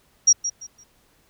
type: tone with echo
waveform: sine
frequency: 5680 Hz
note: F8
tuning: 28 cents sharp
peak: -10 dBFS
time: 0.27-0.33 s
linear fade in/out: 10 ms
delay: 170 ms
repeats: 3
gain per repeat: -12 dB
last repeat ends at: 0.84 s
effects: pink hiss -61 dBFS RMS until 1.29 s